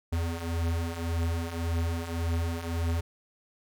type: beating tone pair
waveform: square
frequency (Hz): 82.41 / 84.21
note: E2 / E2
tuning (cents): 0 / +37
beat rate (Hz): 1.8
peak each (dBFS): -34 / -30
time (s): 0.12-3.01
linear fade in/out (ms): 10
effects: none